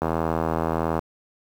click train, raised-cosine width 1 ms, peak -9 dBFS, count 80, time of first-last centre 0.02-0.991 s, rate 81.4 Hz, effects high-pass 60 Hz 12 dB/octave + 7-bit

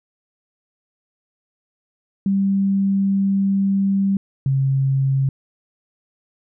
sine tone pair in turn, 196 / 135.21 Hz, G3 / C#3, 0 / -43 cents, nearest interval tritone, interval 643 cents, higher first, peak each -15 dBFS, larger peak neither, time 2.26-4.17 / 4.46-5.29 s, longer first, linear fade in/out 2 ms, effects none

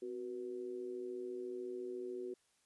sine tone with amplitude modulation, 370 Hz, F#4, in tune, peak -37 dBFS, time 0.02-2.34 s, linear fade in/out 5 ms, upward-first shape sine, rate 114 Hz, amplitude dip 75%, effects white hiss -75 dBFS RMS until 2.65 s + resampled to 24000 Hz

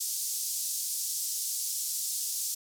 pink band-pass noise, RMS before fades -33 dBFS, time 0-2.55 s, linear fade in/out 10 ms, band 5400 to 14000 Hz, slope 24 dB/octave, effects none

